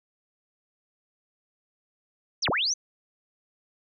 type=linear two-way sweep; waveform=sine; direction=down then up; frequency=6390 to 51.91 to 6390 Hz; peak=-23 dBFS; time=2.42-2.74 s; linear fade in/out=10 ms; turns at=2.49 s; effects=none